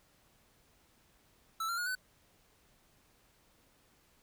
square tone with pitch steps, 1318.5 / 1378.5 / 1441.2 / 1506.7 Hz, E6 / F6 / F#6 / F#6, 0 / -23 / -46 / +31 cents, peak -34 dBFS, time 1.6-1.952 s, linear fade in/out 5 ms, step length 88 ms, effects pink hiss -68 dBFS RMS until 4.22 s

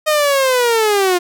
sawtooth linear sweep, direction down, 622.3 to 349.2 Hz, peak -8 dBFS, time 0.06-1.19 s, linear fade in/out 20 ms, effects none

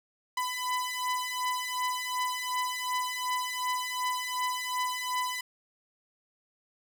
sawtooth beating tone pair, 1000 / 1002.7 Hz, B5 / B5, +21 / +26 cents, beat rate 2.7 Hz, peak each -29 dBFS, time 0.37-5.41 s, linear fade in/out 5 ms, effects none

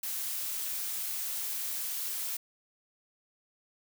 blue noise, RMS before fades -35 dBFS, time 0.03-2.37 s, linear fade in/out 5 ms, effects none

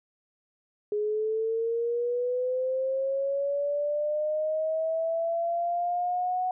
sine linear sweep, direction up, 415.3 to 740 Hz, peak -25 dBFS, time 0.92-6.51 s, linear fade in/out 2 ms, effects none

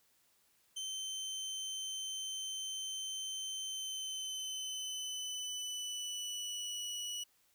25% pulse tone with pitch glide, 3094 to 2936 Hz, G7 to F#7, -23 to -14 cents, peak -35 dBFS, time 0.76-7.24 s, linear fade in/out 10 ms, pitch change -91 cents, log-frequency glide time 3.66-6.83 s, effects white hiss -72 dBFS RMS until 7.54 s

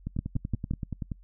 two click trains, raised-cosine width 5 ms, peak -20 / -16 dBFS, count 12 / 4, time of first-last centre 0.07-1.118 / 0.19-0.711 s, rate 10.5 / 5.76 Hz, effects noise-tail reverb RT60 0.1 s tail -26 dB re dry + added 45 Hz sine -50 dBFS peak until 1.23 s

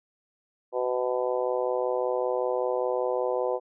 harmonic tone, 125.2 Hz, B2, 24 cents sharp, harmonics 3 / 4 / 5 / 6 / 7 / 8, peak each -31 / -27 / -32 / -36 / -36 / -38 dBFS, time 0.72-3.6 s, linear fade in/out 50 ms, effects none

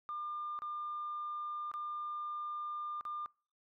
sine tone with dropouts, 1200 Hz, D6, 37 cents sharp, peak -37 dBFS, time 0.09-3.26 s, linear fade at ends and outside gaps 0 ms, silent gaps 0.59-0.62 / 1.715-1.739 / 3.01-3.052 s, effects noise-tail reverb RT60 0.4 s tail -26 dB re dry + tanh soft clip ceiling -33 dBFS

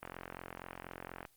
click train, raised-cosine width 0.5 ms, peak -27 dBFS, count 55, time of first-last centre 0.03-1.252 s, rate 44.2 Hz, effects white hiss -68 dBFS RMS until 1.36 s + Opus 24 kbps

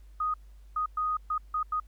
sine tone bursts at uneven times, 1244.5 Hz, D#6, in tune, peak -26 dBFS, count 6, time 0.2-0.34 / 0.76-0.86 / 0.97-1.17 / 1.3-1.38 / 1.54-1.63 / 1.72-1.8 s, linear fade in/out 5 ms, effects added 50 Hz sine -48 dBFS peak until 1.87 s + pink hiss -69 dBFS RMS until 1.87 s

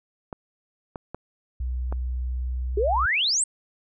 clicks, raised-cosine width 1 ms, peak -19 dBFS, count 4, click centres 0.328 / 0.958 / 1.146 / 1.925 s
sine tone with pitch glide, 62.4 to 62.8 Hz, B1 to B1, +19 to +30 cents, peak -25 dBFS, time 1.6-3.06 s, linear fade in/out 5 ms, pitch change +11 cents, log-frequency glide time 2.2-2.84 s
sine exponential sweep, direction up, 381.2 to 8780 Hz, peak -20 dBFS, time 2.77-3.44 s, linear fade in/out 5 ms
effects none

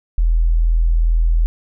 sine tone, 41.22 Hz, E1, 1 cent sharp, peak -11 dBFS, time 0.18-1.46 s, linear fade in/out 0 ms, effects none

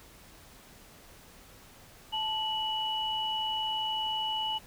sine tone pair together, 875 / 2943 Hz, A5 / F#7, -10 / -10 cents, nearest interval octave + major sixth, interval 2100 cents, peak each -33 / -31 dBFS, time 2.12-4.59 s, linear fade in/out 20 ms, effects pink hiss -54 dBFS RMS until 4.66 s

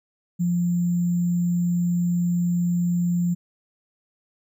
sine tone with sample-and-hold, 174.4 Hz, F3, 2 cents flat, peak -19 dBFS, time 0.39-3.35 s, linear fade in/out 20 ms, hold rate 7350 Hz, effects none

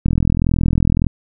click train, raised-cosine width 5 ms, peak -3 dBFS, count 43, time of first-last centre 0.06-1.067 s, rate 41.7 Hz, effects none

